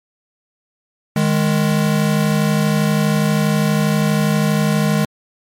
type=tone pair together; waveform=square; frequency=154.88 / 207.3 Hz; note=D#3 / G#3; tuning=-8 / -3 cents; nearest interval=perfect fourth; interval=505 cents; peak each=-17 dBFS; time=1.16-5.05 s; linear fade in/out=2 ms; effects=MP3 64 kbps